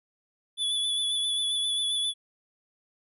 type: tone with vibrato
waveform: square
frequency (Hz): 3444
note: A7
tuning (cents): -38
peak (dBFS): -26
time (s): 0.57-2.14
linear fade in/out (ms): 50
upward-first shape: triangle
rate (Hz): 7.5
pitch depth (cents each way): 33
effects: resampled to 32000 Hz